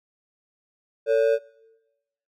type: ring-modulated tone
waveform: triangle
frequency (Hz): 508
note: B4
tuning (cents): +49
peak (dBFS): -12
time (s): 1.06-1.39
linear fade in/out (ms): 50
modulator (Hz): 58.8
effects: noise-tail reverb RT60 1.0 s tail -23 dB re dry